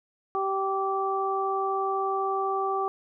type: harmonic tone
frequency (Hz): 388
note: G4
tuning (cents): -18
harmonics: 1 / 2 / 3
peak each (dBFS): -29 / -29 / -29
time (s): 0.35-2.88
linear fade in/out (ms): 0
effects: none